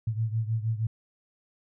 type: beating tone pair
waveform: sine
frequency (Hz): 110.1 / 116.5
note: A2 / A#2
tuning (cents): +2 / -1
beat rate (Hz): 6.4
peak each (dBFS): -27 / -31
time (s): 0.07-0.87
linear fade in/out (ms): 5
effects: none